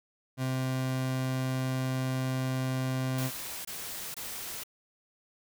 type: tone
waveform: 30% pulse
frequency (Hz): 130.2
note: C3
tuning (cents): -8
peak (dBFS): -26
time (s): 0.37-3.31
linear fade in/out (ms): 50
type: noise bursts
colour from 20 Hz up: white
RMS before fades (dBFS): -39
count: 3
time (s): 3.18-4.636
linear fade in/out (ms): 5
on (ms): 470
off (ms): 23
effects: none